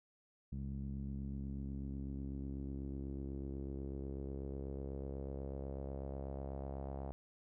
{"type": "tone with low-pass filter sweep", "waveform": "sawtooth", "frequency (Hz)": 68.1, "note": "C#2", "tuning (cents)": -30, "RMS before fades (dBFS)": -43, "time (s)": [0.52, 7.12], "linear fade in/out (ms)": 0, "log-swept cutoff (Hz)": [190, 720], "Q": 2.7, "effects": []}